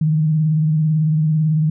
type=tone with vibrato; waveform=sine; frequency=155.56 Hz; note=D#3; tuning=in tune; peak=-13 dBFS; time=0.01-1.7 s; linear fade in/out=5 ms; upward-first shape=sine; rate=18 Hz; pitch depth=50 cents each way; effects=none